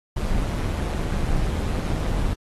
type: noise with amplitude modulation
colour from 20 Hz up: brown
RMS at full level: -21 dBFS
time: 0.16-2.34 s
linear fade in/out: 10 ms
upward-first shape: sine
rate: 155 Hz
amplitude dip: 55%
effects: AAC 32 kbps